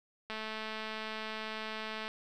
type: click train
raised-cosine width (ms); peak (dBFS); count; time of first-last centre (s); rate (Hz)
0.3; -24; 389; 0.3-2.08; 218
effects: 11-bit